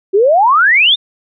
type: exponential sweep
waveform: sine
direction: up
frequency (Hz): 370 to 3729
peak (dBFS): -6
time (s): 0.13-0.96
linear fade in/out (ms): 20
effects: none